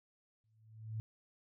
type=tone with exponential growth; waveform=sine; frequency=110 Hz; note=A2; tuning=in tune; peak=-35 dBFS; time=0.44-1 s; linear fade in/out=0 ms; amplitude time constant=120 ms; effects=none